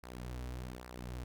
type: tone with flanger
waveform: sawtooth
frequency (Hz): 61.9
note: B1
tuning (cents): +5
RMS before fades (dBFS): -44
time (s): 0.03-1.24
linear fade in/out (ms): 5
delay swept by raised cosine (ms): 0.29 to 5.79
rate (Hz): 1.2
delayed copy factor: -0.65
effects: none